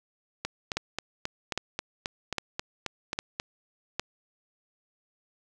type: two click trains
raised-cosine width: 0.2 ms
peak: -13 / -11 dBFS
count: 12 / 5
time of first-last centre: 0.45-3.399 / 0.77-3.996 s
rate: 3.73 / 1.24 Hz
effects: none